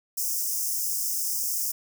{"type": "high-pass noise", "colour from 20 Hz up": "white", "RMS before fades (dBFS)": -28, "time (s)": [0.17, 1.72], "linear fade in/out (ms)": 10, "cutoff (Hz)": 5100, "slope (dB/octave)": 96, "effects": []}